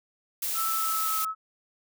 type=noise; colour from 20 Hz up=blue; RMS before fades=-30 dBFS; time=0.42-1.25 s; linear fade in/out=5 ms
type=tone with pitch glide; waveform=sine; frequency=1318.5 to 1293.6 Hz; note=E6 to E6; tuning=0 to -33 cents; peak=-28 dBFS; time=0.54-1.35 s; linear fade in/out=50 ms; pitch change=-33 cents; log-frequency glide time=0.67-1.16 s
effects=none